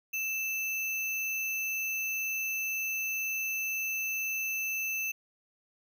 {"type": "tone with sample-and-hold", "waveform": "sine", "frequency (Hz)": 2641, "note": "E7", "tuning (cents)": 3, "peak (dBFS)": -30, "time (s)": [0.13, 5.12], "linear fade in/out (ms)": 10, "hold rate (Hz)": 8820, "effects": []}